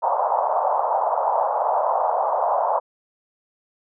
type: band-pass noise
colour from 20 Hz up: white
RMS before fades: -21 dBFS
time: 0.02-2.8 s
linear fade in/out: 20 ms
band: 570 to 1000 Hz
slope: 48 dB/octave
effects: none